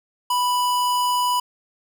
square tone, 987.8 Hz, B5, in tune, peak -19 dBFS, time 0.3-1.4 s, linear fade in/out 5 ms, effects none

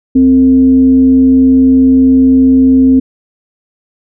sine tone with frequency modulation, 261.6 Hz, C4, in tune, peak -3 dBFS, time 0.15-3 s, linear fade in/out 10 ms, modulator 191 Hz, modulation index 0.26, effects none

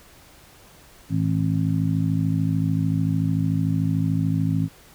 harmonic tone, 53.5 Hz, A1, 48 cents flat, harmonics 2 / 3 / 4 / 5, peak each -24 / -22 / -32 / -26 dBFS, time 1.09-4.69 s, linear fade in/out 50 ms, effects pink hiss -50 dBFS RMS until 4.94 s

